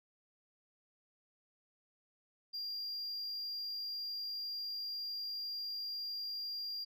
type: tone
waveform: sine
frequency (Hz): 4783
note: D8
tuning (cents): +31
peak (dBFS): -36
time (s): 2.53-6.85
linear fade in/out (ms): 20
effects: tanh soft clip ceiling -37 dBFS